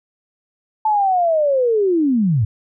sine linear sweep, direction down, 880 to 96.2 Hz, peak -13 dBFS, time 0.85-2.45 s, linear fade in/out 5 ms, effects none

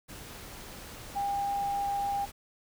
sine tone in noise, 802 Hz, G5, 39 cents sharp, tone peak -28 dBFS, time 1.15-2.26 s, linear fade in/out 20 ms, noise pink, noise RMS -45 dBFS, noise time 0.08-2.32 s, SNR +14 dB, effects none

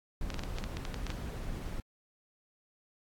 brown noise, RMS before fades -38 dBFS, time 0.21-1.8 s, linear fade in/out 2 ms
clicks, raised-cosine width 0.2 ms, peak -21 dBFS, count 11, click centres 0.303 / 0.343 / 0.393 / 0.436 / 0.585 / 0.64 / 0.77 / 0.852 / 0.943 / 1.067 / 1.103 s
effects AAC 64 kbps

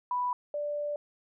sine tone pair in turn, 987.8 / 587.3 Hz, B5 / D5, 0 / 0 cents, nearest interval major sixth, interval 900 cents, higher first, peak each -27 / -30 dBFS, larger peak first, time 0.11-0.33 / 0.54-0.96 s, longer second, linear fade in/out 2 ms, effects none

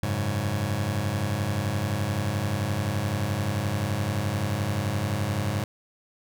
sawtooth chord, F# suspended second, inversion none, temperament just, 92.5 / 104.06 / 138.75 Hz, F#2 / G#2 / C#3, 0 / +4 / +2 cents, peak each -27 / -23 / -27 dBFS, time 0.03-5.64 s, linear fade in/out 0 ms, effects none

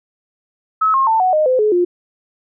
sine tone with pitch steps, 1290 / 1072.3 / 891.3 / 740.9 / 615.9 / 511.9 / 425.5 / 353.7 Hz, E6 / C6 / A5 / F#5 / D#5 / C5 / G#4 / F4, -38 / +42 / +22 / +2 / -18 / -38 / +42 / +22 cents, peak -11 dBFS, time 0.81-1.85 s, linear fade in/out 10 ms, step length 130 ms, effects none

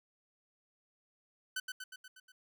sawtooth tone with echo, 1512 Hz, F#6, 37 cents sharp, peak -31 dBFS, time 1.56-1.6 s, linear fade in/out 5 ms, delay 120 ms, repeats 6, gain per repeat -4 dB, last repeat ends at 2.32 s, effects none

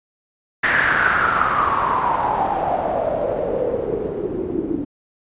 white noise with low-pass filter sweep, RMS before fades -20 dBFS, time 0.63-4.85 s, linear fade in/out 10 ms, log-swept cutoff 1800 to 300 Hz, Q 6.8, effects resampled to 8000 Hz

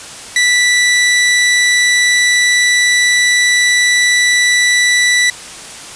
sawtooth tone, 1968 Hz, B6, 7 cents flat, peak -5 dBFS, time 0.36-5.3 s, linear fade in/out 2 ms, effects white hiss -30 dBFS RMS until 5.95 s + resampled to 22050 Hz

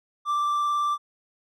triangle tone with vibrato, 1174.7 Hz, D6, in tune, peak -20 dBFS, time 0.25-0.98 s, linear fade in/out 50 ms, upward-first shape sine, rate 18 Hz, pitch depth 9 cents each way, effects none

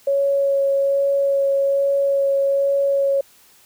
sine tone with vibrato, 554.4 Hz, C#5, in tune, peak -15 dBFS, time 0.07-3.21 s, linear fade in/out 5 ms, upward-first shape sine, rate 1.2 Hz, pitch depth 9 cents each way, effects white hiss -52 dBFS RMS until 3.65 s

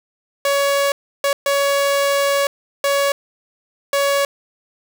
sawtooth tone bursts at uneven times, 561 Hz, C#5, 21 cents sharp, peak -11 dBFS, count 5, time 0.45-0.92 / 1.24-1.33 / 1.46-2.47 / 2.84-3.12 / 3.93-4.25 s, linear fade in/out 2 ms, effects none

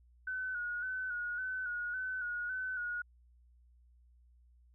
sine tone with vibrato, 1480 Hz, F#6, in tune, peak -35 dBFS, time 0.27-3.02 s, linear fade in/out 5 ms, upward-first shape square, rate 1.8 Hz, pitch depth 40 cents each way, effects added 60 Hz sine -61 dBFS peak until 4.74 s

